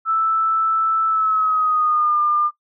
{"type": "tone with pitch glide", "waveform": "sine", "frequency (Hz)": [1318.5, 1202.1], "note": ["E6", "D6"], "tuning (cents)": [0, 40], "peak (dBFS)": -15, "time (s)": [0.05, 2.51], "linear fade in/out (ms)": 50, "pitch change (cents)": -160, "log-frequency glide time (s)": [1.07, 2.18], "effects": ["noise-tail reverb RT60 0.1 s tail -19 dB re dry"]}